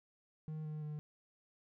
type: tone with pitch steps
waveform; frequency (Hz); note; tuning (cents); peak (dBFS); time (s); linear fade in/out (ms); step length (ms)
triangle; 155.56 / 153.15 / 150.78; D#3 / D#3 / D3; 0 / -27 / +46; -38; 0.48-0.99; 0; 170
effects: none